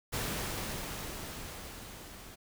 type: noise with level ramp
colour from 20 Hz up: pink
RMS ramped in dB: -34 to -50 dBFS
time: 0.12-2.36 s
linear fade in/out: 20 ms
effects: none